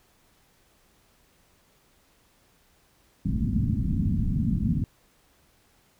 white low-pass noise, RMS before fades -25 dBFS, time 3.25-4.84 s, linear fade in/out 2 ms, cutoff 240 Hz, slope 48 dB/octave, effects pink hiss -63 dBFS RMS until 5.99 s

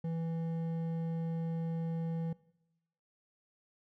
sine tone with hard clipping, 164.81 Hz, E3, in tune, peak -35 dBFS, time 0.04-2.33 s, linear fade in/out 5 ms, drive 8 dB, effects noise-tail reverb RT60 0.9 s tail -21 dB re dry

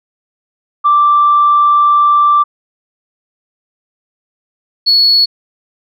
sine tone pair in turn, 1174 / 4385 Hz, D6 / C#8, -1 / -20 cents, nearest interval octave + major seventh, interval 2281 cents, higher second, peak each -5 dBFS, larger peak neither, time 0.84-2.44 / 4.86-5.26 s, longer first, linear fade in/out 20 ms, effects tanh soft clip ceiling -1 dBFS

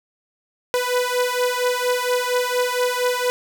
sawtooth beating tone pair, 493.6 / 497.9 Hz, B4 / B4, -1 / +14 cents, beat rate 4.3 Hz, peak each -18 dBFS, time 0.74-3.3 s, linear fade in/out 0 ms, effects none

